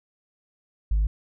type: tone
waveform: sine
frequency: 51.91 Hz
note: G#1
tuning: in tune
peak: -17 dBFS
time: 0.91-1.07 s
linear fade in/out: 5 ms
effects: tanh soft clip ceiling -17 dBFS